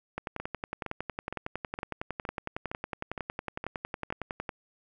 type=two click trains; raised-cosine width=0.5 ms; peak=-18 / -20 dBFS; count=48 / 9; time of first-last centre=0.18-4.492 / 0.4-4.104 s; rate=10.9 / 2.16 Hz; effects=none